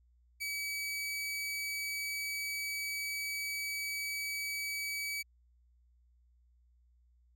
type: tone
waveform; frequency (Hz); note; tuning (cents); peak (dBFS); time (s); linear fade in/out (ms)
sawtooth; 2283; D7; -50; -32; 0.4-5.23; 20
effects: added 60 Hz sine -64 dBFS peak until 7.35 s